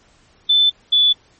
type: tone pair in turn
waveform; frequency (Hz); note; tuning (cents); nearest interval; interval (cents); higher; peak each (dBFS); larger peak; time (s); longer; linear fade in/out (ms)
sine; 3520 / 3462; A7 / A7; 0 / -29; unison; 29; first; -10; neither; 0.49-0.7 / 0.92-1.13; neither; 10
effects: pink hiss -54 dBFS RMS until 1.39 s + MP3 32 kbps